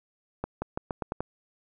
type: accelerating click train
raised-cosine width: 1 ms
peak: -16 dBFS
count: 7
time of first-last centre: 0.44-1.206 s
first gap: 180 ms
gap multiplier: 0.86
effects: none